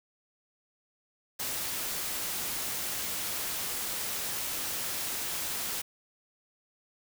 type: noise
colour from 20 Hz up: white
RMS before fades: -34 dBFS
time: 1.39-5.82 s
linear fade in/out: 10 ms
effects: none